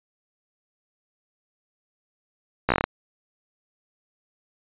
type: slowing click train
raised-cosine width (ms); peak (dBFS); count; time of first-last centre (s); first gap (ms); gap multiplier
0.5; -4; 8; 2.69-2.84; 14; 1.14
effects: resampled to 8000 Hz